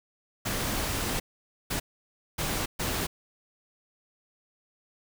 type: noise bursts at uneven times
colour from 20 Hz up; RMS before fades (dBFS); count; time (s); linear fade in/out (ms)
pink; -30; 4; 0.45-1.2 / 1.7-1.8 / 2.38-2.66 / 2.79-3.07; 10
effects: none